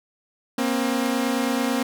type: tone pair together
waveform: sawtooth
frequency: 238 / 267.1 Hz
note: A#3 / C4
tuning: +36 / +36 cents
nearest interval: major second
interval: 200 cents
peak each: -20 dBFS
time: 0.58-1.83 s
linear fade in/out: 5 ms
effects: none